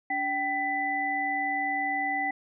sine tone cluster, 288.4 / 775 / 1994 Hz, D4 / G5 / B6, -31 / -20 / +16 cents, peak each -37 / -29 / -29 dBFS, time 0.1-2.31 s, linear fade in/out 5 ms, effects none

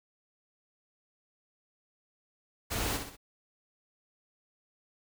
pink noise with echo, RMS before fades -33 dBFS, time 2.7-2.98 s, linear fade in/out 20 ms, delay 63 ms, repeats 3, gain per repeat -6 dB, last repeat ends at 3.169 s, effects none

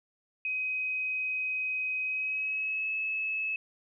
sine tone with pitch glide, 2522 to 2591 Hz, D#7 to E7, +23 to -30 cents, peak -29 dBFS, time 0.45-3.56 s, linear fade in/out 2 ms, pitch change +47 cents, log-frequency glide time 2.02-2.93 s, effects none

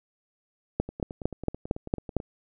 two click trains, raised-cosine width 2 ms, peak -10 / -23 dBFS, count 7 / 13, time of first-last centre 0.8-2.167 / 0.89-2.201 s, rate 4.39 / 9.15 Hz, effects none

